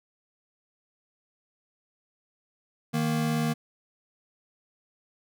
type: tone pair together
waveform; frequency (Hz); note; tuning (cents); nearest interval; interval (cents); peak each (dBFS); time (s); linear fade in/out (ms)
square; 155.56 / 233.1; D#3 / A#3; 0 / 0; perfect fifth; 700; -28; 2.93-3.54; 20
effects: none